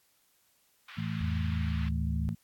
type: band-pass noise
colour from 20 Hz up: pink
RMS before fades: -48 dBFS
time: 0.88-1.89 s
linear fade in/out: 5 ms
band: 1200 to 3600 Hz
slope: 24 dB/octave
type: harmonic tone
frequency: 54.5 Hz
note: A1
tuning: 16 cents flat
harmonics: 2 / 3 / 4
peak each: -36 / -34 / -37 dBFS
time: 0.97-2.35 s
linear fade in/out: 10 ms
type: tone with pitch glide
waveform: sine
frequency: 84.6 to 75.37 Hz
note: E2 to D2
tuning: +45 to +45 cents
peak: -30 dBFS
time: 1.21-2.29 s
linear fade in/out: 0 ms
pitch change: -200 cents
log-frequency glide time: 1.53-1.83 s
effects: white hiss -69 dBFS RMS until 2.43 s + AAC 64 kbps